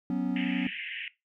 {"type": "chord", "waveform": "triangle", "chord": "F# suspended fourth", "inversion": "none", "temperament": "equal", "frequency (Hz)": [185, 246.9, 277.2], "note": ["F#3", "B3", "C#4"], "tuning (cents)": [0, 0, 0], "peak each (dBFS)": -29, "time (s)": [0.1, 0.67], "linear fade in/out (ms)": 2}
{"type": "band-pass noise", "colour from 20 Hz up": "white", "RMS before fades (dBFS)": -38, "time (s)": [0.36, 1.08], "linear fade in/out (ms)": 2, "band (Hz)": [1700, 3000], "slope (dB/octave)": 96}
{"effects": ["noise-tail reverb RT60 0.2 s tail -17 dB re dry"]}